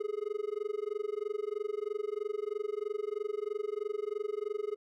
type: tone with amplitude modulation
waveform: triangle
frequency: 419.3 Hz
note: G#4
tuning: 17 cents sharp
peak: -27 dBFS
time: 0-4.76 s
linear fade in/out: 10 ms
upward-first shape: sine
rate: 23.1 Hz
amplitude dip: 100%
effects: none